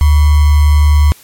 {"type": "tone with sample-and-hold", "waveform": "sine", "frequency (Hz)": 74.1, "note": "D2", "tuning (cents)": 16, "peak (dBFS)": -4, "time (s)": [0.01, 1.12], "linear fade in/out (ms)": 0, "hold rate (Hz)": 1050, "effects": ["white hiss -41 dBFS RMS until 1.23 s", "MP3 64 kbps"]}